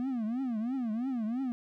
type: tone with vibrato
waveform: triangle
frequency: 240 Hz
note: B3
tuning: 49 cents flat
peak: -28 dBFS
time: 0-1.52 s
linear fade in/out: 0 ms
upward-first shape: triangle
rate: 3 Hz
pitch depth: 240 cents each way
effects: none